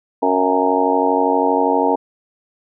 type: harmonic tone with a mistuned harmonic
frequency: 92.5 Hz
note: F#2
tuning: in tune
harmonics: 3 / 4 / 5 / 6 / 7 / 8 / 9 / 10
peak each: -20 / -25 / -19 / -29 / -22 / -27 / -20 / -20 dBFS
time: 0.22-1.96 s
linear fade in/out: 10 ms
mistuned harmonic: 8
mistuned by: -53 cents
effects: none